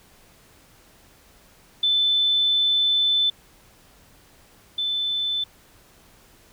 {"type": "tone pair in turn", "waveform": "sine", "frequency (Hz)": [3520, 3520], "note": ["A7", "A7"], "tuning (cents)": [0, 0], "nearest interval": "unison", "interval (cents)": 0, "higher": "neither", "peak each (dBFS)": [-17, -22], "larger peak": "first", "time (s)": [[1.83, 3.3], [4.78, 5.44]], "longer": "first", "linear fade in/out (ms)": 5, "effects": ["pink hiss -54 dBFS RMS until 6.52 s"]}